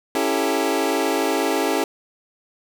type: chord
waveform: 25% pulse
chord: A dominant seventh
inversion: first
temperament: equal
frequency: 277.2 / 329.6 / 392 / 440 Hz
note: C#4 / E4 / G4 / A4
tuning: 0 / 0 / 0 / 0 cents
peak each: -21 dBFS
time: 0.15-1.84 s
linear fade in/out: 2 ms
effects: none